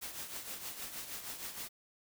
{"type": "noise with tremolo", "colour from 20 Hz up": "white", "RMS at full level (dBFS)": -41, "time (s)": [0.01, 1.69], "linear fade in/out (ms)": 20, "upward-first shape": "triangle", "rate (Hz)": 6.4, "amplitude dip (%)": 65, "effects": []}